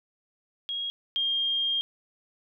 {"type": "tone pair in turn", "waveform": "sine", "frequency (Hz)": [3282, 3216], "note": ["G#7", "G7"], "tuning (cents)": [-21, 44], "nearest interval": "unison", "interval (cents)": 35, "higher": "first", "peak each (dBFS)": [-29, -24], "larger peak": "second", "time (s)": [[0.69, 0.9], [1.16, 1.81]], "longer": "second", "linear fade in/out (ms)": 0, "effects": []}